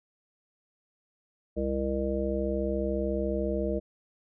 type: harmonic tone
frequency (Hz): 67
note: C2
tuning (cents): +42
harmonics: 1 / 3 / 5 / 7 / 9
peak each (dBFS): -33 / -33 / -33 / -33 / -33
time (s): 1.56-3.8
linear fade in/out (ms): 20
effects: none